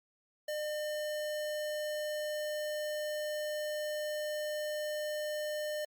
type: tone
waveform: square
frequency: 604 Hz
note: D5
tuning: 48 cents sharp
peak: -35 dBFS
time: 0.48-5.85 s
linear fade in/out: 5 ms
effects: Opus 48 kbps